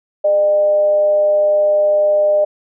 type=tone with frequency modulation; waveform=sine; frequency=604 Hz; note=D5; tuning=48 cents sharp; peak=-10 dBFS; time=0.24-2.45 s; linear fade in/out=10 ms; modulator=190 Hz; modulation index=0.2; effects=none